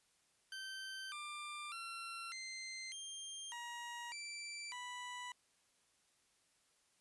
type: tone with pitch steps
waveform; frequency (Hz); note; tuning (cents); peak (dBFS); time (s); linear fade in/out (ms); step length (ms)
20% pulse; 1551 / 1190 / 1360 / 2080 / 3190 / 951 / 2337 / 986; G6 / D6 / F6 / C7 / G7 / A#5 / D7 / B5; -19 / +22 / -46 / -11 / +30 / +34 / -9 / -3; -40; 0.52-5.32; 2; 600
effects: white hiss -75 dBFS RMS until 7 s + resampled to 24000 Hz